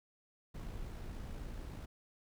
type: noise with amplitude modulation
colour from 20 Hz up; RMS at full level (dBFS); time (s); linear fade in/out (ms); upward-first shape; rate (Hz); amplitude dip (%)
brown; -43; 0.54-1.86; 10; sine; 56.2; 30
effects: none